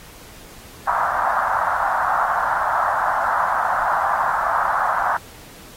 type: band-pass noise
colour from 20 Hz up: pink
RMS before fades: -20 dBFS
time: 0.87-5.17 s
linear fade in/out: 5 ms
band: 710 to 1500 Hz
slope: 48 dB/octave
effects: pink hiss -43 dBFS RMS until 5.76 s + AAC 48 kbps